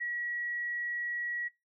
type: tone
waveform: sine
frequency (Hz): 1920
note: B6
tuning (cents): -49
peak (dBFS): -32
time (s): 0-1.49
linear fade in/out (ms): 20
effects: noise-tail reverb RT60 0.2 s tail -21 dB re dry